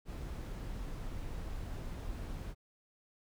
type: noise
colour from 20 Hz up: brown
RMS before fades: -41 dBFS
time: 0.05-2.55 s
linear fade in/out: 50 ms
effects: none